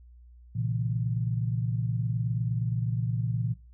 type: chord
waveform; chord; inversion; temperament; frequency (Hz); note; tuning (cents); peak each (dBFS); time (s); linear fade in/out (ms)
sine; A# diminished; none; equal with one note detuned; 116.54 / 135.82 / 164.81; A#2 / C#3 / E3; 0 / -35 / 0; -28 / -33 / -34; 0.55-3.54; 10
effects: noise-tail reverb RT60 0.3 s tail -17 dB re dry + added 60 Hz sine -49 dBFS peak until 3.73 s